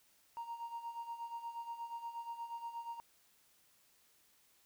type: tone with tremolo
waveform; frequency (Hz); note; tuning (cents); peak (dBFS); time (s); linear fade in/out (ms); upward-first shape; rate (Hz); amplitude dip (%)
triangle; 932.3; A#5; 0; -36; 0.37-3; 0; sine; 8.4; 75
effects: tanh soft clip ceiling -36 dBFS + white hiss -70 dBFS RMS until 4.65 s